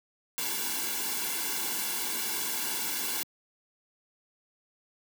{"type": "noise with comb filter", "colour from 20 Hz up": "white", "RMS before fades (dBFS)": -32, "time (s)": [0.38, 3.23], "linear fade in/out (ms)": 0, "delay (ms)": 1.6, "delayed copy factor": -0.85, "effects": ["high-pass 200 Hz 12 dB/octave"]}